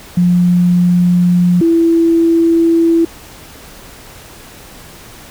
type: tone pair in turn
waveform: sine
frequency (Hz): 177.1 / 332.4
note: F3 / E4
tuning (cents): +24 / +15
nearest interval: major seventh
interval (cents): 1091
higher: second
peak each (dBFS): -7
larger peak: neither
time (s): 0.17-1.61 / 1.61-3.05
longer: neither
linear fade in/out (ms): 5
effects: pink hiss -36 dBFS RMS until 5.3 s